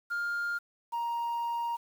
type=tone pair in turn; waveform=sine; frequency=1406 / 938.4 Hz; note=F6 / A#5; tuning=+11 / +11 cents; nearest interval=perfect fifth; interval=700 cents; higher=first; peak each=-27 dBFS; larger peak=neither; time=0.1-0.59 / 0.92-1.77 s; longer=second; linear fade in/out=20 ms; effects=tanh soft clip ceiling -29 dBFS + 9-bit